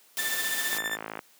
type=noise; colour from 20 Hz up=white; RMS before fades=-32 dBFS; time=0.17-0.78 s; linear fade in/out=0 ms
type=tone with tremolo; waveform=35% pulse; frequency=1776 Hz; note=A6; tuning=16 cents sharp; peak=-25 dBFS; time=0.18-0.97 s; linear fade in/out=10 ms; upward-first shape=sine; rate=15 Hz; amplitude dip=70%
type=click train; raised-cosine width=0.5 ms; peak=-19 dBFS; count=26; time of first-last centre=0.73-1.191 s; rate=54.2 Hz
effects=white hiss -59 dBFS RMS until 1.39 s + high-pass 200 Hz 12 dB/octave